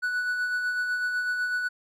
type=tone with tremolo; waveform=triangle; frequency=1480 Hz; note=F#6; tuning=in tune; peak=-22 dBFS; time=0.02-1.69 s; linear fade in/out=20 ms; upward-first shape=sine; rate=8 Hz; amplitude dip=35%; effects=none